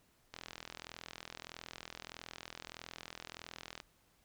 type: click train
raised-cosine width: 0.2 ms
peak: -27 dBFS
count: 145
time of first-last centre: 0.34-3.802 s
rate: 41.6 Hz
effects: pink hiss -71 dBFS RMS until 4.24 s